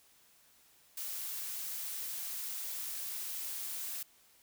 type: noise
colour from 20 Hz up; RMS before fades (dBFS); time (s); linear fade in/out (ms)
blue; -40; 0.97-4.03; 5
effects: white hiss -65 dBFS RMS until 4.42 s